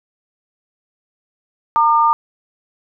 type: tone pair together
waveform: sine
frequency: 917 / 1204.4 Hz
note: A#5 / D6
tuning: -29 / +43 cents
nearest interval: perfect fourth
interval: 472 cents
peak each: -13 dBFS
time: 1.76-2.13 s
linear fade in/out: 0 ms
effects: none